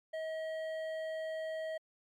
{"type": "tone with hard clipping", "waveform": "sine", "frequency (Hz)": 637, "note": "D#5", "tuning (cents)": 41, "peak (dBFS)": -38, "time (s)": [0.13, 1.78], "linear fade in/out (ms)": 10, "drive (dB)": 9, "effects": ["MP3 96 kbps"]}